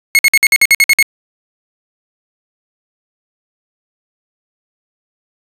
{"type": "tone bursts", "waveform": "40% pulse", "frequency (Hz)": 2175, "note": "C#7", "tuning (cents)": -33, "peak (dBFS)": -4, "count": 10, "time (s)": [0.15, 1.026], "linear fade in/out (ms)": 0, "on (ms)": 39, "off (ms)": 54, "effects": ["resampled to 32000 Hz"]}